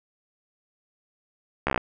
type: slowing click train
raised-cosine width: 0.5 ms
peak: -8 dBFS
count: 8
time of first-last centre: 1.67-1.777 s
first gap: 14 ms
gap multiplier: 1.03
effects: none